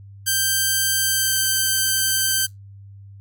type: tone with pitch glide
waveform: 5% pulse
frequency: 1568 to 1555.4 Hz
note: G6 to G6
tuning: 0 to -14 cents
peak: -7 dBFS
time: 0.26-2.47 s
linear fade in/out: 20 ms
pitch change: -14 cents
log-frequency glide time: 1-1.39 s
effects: added 99 Hz sine -39 dBFS peak until 3.2 s + Opus 48 kbps